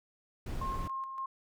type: noise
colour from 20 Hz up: brown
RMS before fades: -37 dBFS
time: 0.46-0.88 s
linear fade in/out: 5 ms
type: tone with tremolo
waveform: sine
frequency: 1067 Hz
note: C6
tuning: 34 cents sharp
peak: -34 dBFS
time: 0.61-1.26 s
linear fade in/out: 5 ms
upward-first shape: square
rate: 3.5 Hz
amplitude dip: 45%
effects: none